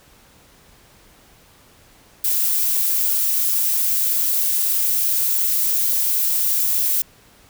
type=noise; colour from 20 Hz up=violet; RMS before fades=-19 dBFS; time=2.24-7.02 s; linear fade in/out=5 ms; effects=pink hiss -51 dBFS RMS until 7.49 s